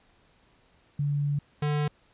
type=tone pair in turn; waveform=sine / square; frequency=144.1 / 148.24 Hz; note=D3 / D3; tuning=-33 / +17 cents; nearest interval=unison; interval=50 cents; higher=second; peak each=-24 / -25 dBFS; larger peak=first; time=0.99-1.39 / 1.62-1.88 s; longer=first; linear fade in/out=5 ms; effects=pink hiss -63 dBFS RMS until 2.13 s + resampled to 8000 Hz